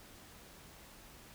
silence, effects pink hiss -56 dBFS RMS until 1.34 s

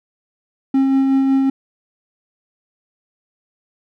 triangle tone with tremolo, 269 Hz, C4, 48 cents sharp, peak -9 dBFS, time 0.74-1.5 s, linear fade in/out 5 ms, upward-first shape sine, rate 5.4 Hz, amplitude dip 25%, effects none

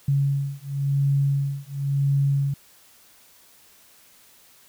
sine beating tone pair, 139.1 / 140.05 Hz, C#3 / C#3, +6 / +18 cents, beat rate 0.95 Hz, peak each -23 dBFS, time 0.08-2.54 s, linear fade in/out 5 ms, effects white hiss -54 dBFS RMS until 4.68 s

